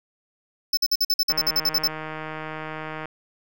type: tone bursts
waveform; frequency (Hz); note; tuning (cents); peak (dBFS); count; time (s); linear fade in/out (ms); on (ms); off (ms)
square; 5270; E8; -1; -18; 13; 0.73-1.876; 5; 42; 50
type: click train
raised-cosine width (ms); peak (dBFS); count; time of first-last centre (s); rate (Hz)
0.5; -18; 275; 1.3-3.056; 156
effects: none